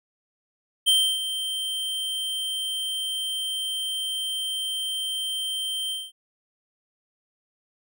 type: tone with ADSR envelope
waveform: square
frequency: 3133 Hz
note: G7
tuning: 2 cents flat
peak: -16 dBFS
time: 0.86-6.12 s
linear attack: 23 ms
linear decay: 300 ms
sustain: -11 dB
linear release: 210 ms
effects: none